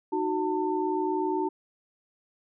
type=tone cluster; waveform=sine; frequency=311.3 / 371.3 / 896 Hz; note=D#4 / F#4 / A5; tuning=+1 / +6 / +31 cents; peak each=-30 / -28 / -30 dBFS; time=0.12-1.49 s; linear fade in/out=10 ms; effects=none